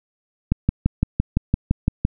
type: click train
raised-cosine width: 5 ms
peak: -4 dBFS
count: 10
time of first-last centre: 0.52-2.051 s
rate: 5.88 Hz
effects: none